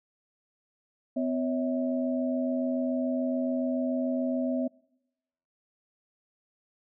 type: tone cluster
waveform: sine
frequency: 254.7 / 557 / 644 Hz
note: C4 / C#5 / E5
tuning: -46 / +8 / -41 cents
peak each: -27 / -35 / -33 dBFS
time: 1.16-4.68 s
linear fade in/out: 10 ms
effects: noise-tail reverb RT60 0.9 s tail -25 dB re dry